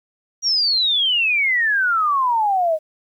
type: exponential sweep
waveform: sine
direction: down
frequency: 5770 to 610 Hz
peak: -15 dBFS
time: 0.42-2.79 s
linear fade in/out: 50 ms
effects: 9-bit